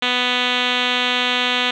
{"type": "tone with low-pass filter", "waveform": "5% pulse", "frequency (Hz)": 248, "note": "B3", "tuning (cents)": 7, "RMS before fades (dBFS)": -19, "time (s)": [0.02, 1.71], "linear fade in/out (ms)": 5, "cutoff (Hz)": 3600, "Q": 4, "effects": []}